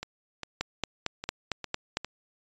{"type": "two click trains", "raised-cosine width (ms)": 0.2, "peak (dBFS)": [-18, -11], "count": [6, 7], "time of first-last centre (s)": [[0.03, 2.046], [0.61, 1.971]], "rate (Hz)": [2.48, 4.41], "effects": ["resampled to 16000 Hz"]}